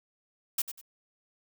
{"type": "noise with echo", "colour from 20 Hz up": "blue", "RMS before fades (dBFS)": -28, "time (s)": [0.58, 0.62], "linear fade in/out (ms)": 5, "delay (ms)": 97, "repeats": 2, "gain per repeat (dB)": -11, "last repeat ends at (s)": 0.814, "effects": []}